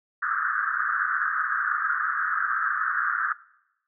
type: band-pass noise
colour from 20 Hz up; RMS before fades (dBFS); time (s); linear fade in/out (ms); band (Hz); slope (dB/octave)
pink; -26; 0.22-3.33; 5; 1200 to 1700; 96
effects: noise-tail reverb RT60 0.9 s tail -22 dB re dry